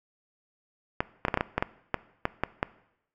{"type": "clicks", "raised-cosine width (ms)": 0.5, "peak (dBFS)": -9, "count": 12, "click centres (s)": [1.005, 1.251, 1.283, 1.342, 1.374, 1.409, 1.58, 1.625, 1.943, 2.254, 2.436, 2.629], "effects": ["noise-tail reverb RT60 0.8 s tail -19 dB re dry"]}